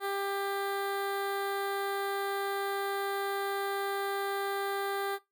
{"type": "tone with notch filter", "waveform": "15% pulse", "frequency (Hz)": 396.5, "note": "G4", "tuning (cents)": 20, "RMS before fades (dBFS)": -33, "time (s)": [0, 5.19], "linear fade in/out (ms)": 50, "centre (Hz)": 6100, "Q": 1, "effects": ["noise-tail reverb RT60 0.2 s tail -20 dB re dry"]}